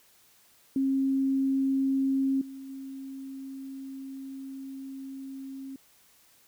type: tone with level steps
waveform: sine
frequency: 269.2 Hz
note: C4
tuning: 49 cents sharp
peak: -23 / -39 / -37 dBFS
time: 0.76-5.76 s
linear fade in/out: 2 ms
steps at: 2.41 / 2.69 s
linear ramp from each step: 5 ms
effects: white hiss -61 dBFS RMS until 6.47 s